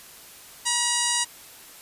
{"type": "harmonic tone", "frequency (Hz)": 959, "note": "A#5", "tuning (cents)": 49, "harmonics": [1, 2, 3, 4, 5, 6, 7, 8, 9, 10], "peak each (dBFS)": [-31, -31, -31, -31, -31, -31, -31, -31, -31, -31], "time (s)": [0.65, 1.25], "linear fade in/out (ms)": 20, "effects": ["white hiss -46 dBFS RMS until 1.81 s", "resampled to 32000 Hz"]}